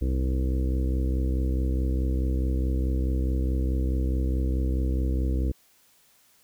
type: harmonic tone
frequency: 64.7 Hz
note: C2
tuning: 19 cents flat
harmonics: 1 / 2 / 3 / 4 / 5 / 6 / 7 / 8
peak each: -23 / -34 / -38 / -35 / -35 / -46 / -40 / -44 dBFS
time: 0.01-5.52 s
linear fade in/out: 10 ms
effects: white hiss -61 dBFS RMS until 6.43 s